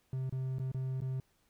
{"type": "tone with dropouts", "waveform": "triangle", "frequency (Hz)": 130.81, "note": "C3", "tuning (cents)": 0, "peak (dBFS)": -31, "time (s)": [0.13, 1.2], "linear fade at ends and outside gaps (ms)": 2, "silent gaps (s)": [[0.296, 0.324], [0.585, 0.597], [0.717, 0.745], [1.005, 1.018]], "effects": ["pink hiss -73 dBFS RMS until 1.49 s"]}